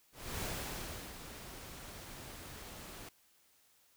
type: noise with ADSR envelope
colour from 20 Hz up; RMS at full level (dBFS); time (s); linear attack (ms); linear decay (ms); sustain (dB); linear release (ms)
pink; -39; 0.12-3.09; 290; 730; -10; 4
effects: white hiss -69 dBFS RMS until 3.96 s